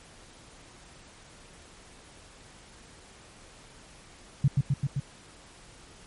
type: tone with echo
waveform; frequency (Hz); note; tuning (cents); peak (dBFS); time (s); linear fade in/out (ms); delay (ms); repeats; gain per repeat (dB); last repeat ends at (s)
sine; 138.59; C#3; 0; -17; 4.44-4.48; 5; 130; 4; -2; 5
effects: pink hiss -52 dBFS RMS until 6.06 s + MP3 48 kbps